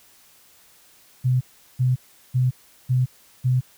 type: tone bursts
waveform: sine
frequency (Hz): 127.1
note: C3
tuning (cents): -50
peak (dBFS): -16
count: 5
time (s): 1.24-3.61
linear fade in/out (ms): 20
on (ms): 170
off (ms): 380
effects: white hiss -54 dBFS RMS until 3.77 s